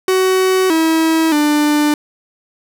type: tone with pitch steps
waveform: 45% pulse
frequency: 375.1 / 322.8 / 297.2 Hz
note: F#4 / E4 / D4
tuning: +24 / -36 / +21 cents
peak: -11 dBFS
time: 0.08-1.94 s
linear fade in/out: 2 ms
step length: 620 ms
effects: none